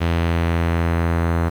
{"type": "tone with low-pass filter sweep", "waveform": "sawtooth", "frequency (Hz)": 84, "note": "E2", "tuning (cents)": 33, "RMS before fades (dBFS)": -19, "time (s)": [0, 1.5], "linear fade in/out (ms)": 20, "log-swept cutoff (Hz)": [3100, 1500], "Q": 1.3, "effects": ["7-bit"]}